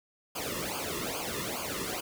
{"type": "noise with flanger", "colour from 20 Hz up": "pink", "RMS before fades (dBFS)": -35, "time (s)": [0.35, 2.01], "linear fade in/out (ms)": 10, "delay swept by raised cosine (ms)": [0.52, 1.33], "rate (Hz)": 2.4, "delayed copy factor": -1, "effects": []}